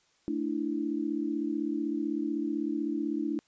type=chord; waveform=sine; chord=A suspended fourth; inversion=none; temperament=equal; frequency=220 / 293.7 / 329.6 Hz; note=A3 / D4 / E4; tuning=0 / 0 / 0 cents; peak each=-36 / -31 / -33 dBFS; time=0.28-3.39 s; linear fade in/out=0 ms; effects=white hiss -68 dBFS RMS until 3.47 s + resampled to 16000 Hz